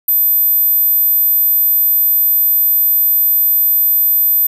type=tone; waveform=sine; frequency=13680 Hz; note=A9; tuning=50 cents flat; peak=-9 dBFS; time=0.08-4.47 s; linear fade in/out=5 ms; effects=none